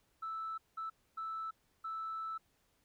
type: tone bursts at uneven times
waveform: sine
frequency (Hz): 1316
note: E6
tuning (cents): -3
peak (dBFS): -37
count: 4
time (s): 0.22-0.58 / 0.77-0.9 / 1.17-1.51 / 1.84-2.38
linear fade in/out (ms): 10
effects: tanh soft clip ceiling -34 dBFS + pink hiss -75 dBFS RMS until 2.84 s